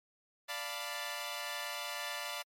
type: chord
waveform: 10% pulse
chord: B half-diminished seventh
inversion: first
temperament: equal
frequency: 587.3 / 698.5 / 880 / 987.8 Hz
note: D5 / F5 / A5 / B5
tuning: 0 / 0 / 0 / 0 cents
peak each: -34 / -35 / -37 / -35 dBFS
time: 0.48-2.43 s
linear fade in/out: 20 ms
effects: MP3 64 kbps